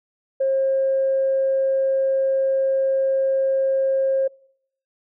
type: tone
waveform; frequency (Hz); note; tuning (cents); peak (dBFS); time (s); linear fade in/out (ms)
sine; 536; C5; +42; -16; 0.4-4.28; 10
effects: noise-tail reverb RT60 0.7 s tail -26 dB re dry + tanh soft clip ceiling -12 dBFS